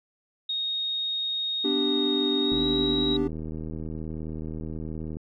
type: tone with pitch glide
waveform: sine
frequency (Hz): 3729 to 3832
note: A#7 to A#7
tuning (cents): 0 to +47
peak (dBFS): -26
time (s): 0.49-3.17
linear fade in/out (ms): 5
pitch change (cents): +47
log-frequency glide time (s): 2.41-2.63
type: chord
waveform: triangle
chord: G major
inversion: first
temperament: equal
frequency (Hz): 246.9 / 293.7 / 392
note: B3 / D4 / G4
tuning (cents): 0 / 0 / 0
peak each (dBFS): -28 / -25 / -26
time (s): 1.64-3.28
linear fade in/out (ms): 10
type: click train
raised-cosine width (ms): 3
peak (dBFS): -23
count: 210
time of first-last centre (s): 2.52-5.169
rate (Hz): 78.9
effects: none